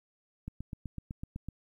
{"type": "click train", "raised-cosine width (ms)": 5, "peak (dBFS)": -26, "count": 9, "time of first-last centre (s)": [0.48, 1.486], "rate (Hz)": 7.95, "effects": ["11-bit"]}